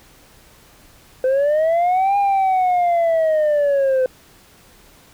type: linear two-way sweep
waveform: sine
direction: up then down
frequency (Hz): 509 to 810 to 509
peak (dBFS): -11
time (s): 1.24-4.06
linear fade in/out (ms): 2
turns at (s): 2.17
effects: tanh soft clip ceiling -13 dBFS + pink hiss -49 dBFS RMS until 5.13 s